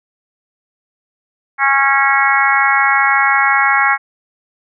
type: harmonic tone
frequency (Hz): 274.4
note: C#4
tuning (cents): -17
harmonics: 3 / 4 / 5 / 6 / 7 / 8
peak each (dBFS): -17 / -17 / -17 / -17 / -17 / -17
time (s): 1.58-3.98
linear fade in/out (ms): 50
effects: none